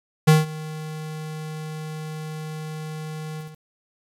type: tone with ADSR envelope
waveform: square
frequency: 155.56 Hz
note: D#3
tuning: in tune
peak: -10 dBFS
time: 0.27-3.58 s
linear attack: 14 ms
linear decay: 170 ms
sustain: -21 dB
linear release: 210 ms
effects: resampled to 32000 Hz + 8-bit